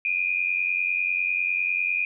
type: tone pair together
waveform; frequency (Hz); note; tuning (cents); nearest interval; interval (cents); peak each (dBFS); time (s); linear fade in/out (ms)
sine; 2399 / 2489; D7 / D#7; +36 / 0; minor second; 64; -25; 0.05-2.05; 2
effects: none